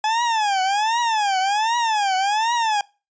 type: tone with vibrato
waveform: 40% pulse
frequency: 847 Hz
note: G#5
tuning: 34 cents sharp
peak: -17 dBFS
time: 0.04-2.81 s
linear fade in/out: 2 ms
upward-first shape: triangle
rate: 1.3 Hz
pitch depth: 230 cents each way
effects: noise-tail reverb RT60 0.3 s tail -23 dB re dry + resampled to 16000 Hz